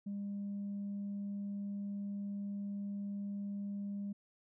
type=tone; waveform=sine; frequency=201.3 Hz; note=G3; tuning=46 cents sharp; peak=-36 dBFS; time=0.06-4.13 s; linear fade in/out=10 ms; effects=tanh soft clip ceiling -35 dBFS